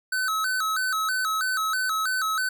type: tone with vibrato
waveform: square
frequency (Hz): 1396.9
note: F6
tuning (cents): 0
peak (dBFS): -24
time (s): 0.12-2.49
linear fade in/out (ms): 5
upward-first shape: square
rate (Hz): 3.1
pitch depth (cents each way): 140
effects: none